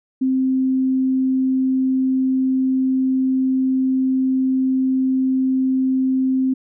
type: tone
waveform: sine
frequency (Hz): 261.6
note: C4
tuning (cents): 0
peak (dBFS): -15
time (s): 0.21-6.54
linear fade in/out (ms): 10
effects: none